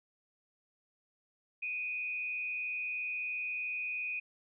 sine tone with frequency modulation, 2483 Hz, D#7, 4 cents flat, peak -34 dBFS, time 1.62-4.2 s, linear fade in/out 10 ms, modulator 123 Hz, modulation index 0.53, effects none

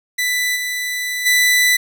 sawtooth tone with level steps, 1987 Hz, B6, 10 cents sharp, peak -13 / -17 / -8 dBFS, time 0.18-1.77 s, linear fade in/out 10 ms, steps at 0.55 / 1.25 s, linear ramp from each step 20 ms, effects none

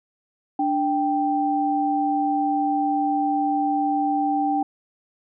sine tone pair together, 293.7 / 784.1 Hz, D4 / G5, 0 / 0 cents, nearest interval octave + perfect fourth, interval 1700 cents, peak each -23 / -21 dBFS, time 0.59-4.63 s, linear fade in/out 5 ms, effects none

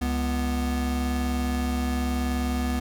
square tone pair together, 68.9 / 245.7 Hz, C#2 / B3, -10 / -9 cents, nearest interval octave + minor seventh, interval 2201 cents, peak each -27 / -28 dBFS, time 0.01-2.8 s, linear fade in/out 10 ms, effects none

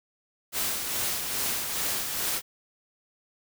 white noise with tremolo, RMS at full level -28 dBFS, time 0.52-2.42 s, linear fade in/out 50 ms, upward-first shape sine, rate 2.4 Hz, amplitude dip 40%, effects none

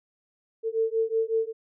sine beating tone pair, 445.8 / 451.2 Hz, A4 / A4, +23 / +44 cents, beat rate 5.4 Hz, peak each -26 dBFS, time 0.63-1.53 s, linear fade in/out 50 ms, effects none

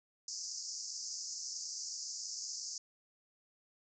pink band-pass noise, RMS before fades -43 dBFS, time 0.28-2.78 s, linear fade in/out 2 ms, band 4800 to 7100 Hz, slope 96 dB/octave, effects none

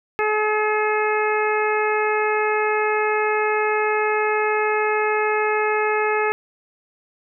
harmonic tone, 426.6 Hz, G#4, 46 cents sharp, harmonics 1 / 2 / 3 / 4 / 5 / 6, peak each -21 / -24 / -26 / -27 / -28 / -29 dBFS, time 0.19-6.32 s, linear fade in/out 0 ms, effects none

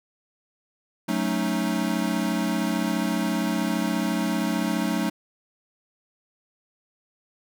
square chord, D# half-diminished seventh, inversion first, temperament equal, 185 / 220 / 277.2 / 311.1 Hz, F#3 / A3 / C#4 / D#4, 0 / 0 / 0 / 0 cents, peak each -29 / -28 / -31 / -30 dBFS, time 1.08-5.1 s, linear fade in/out 10 ms, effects none

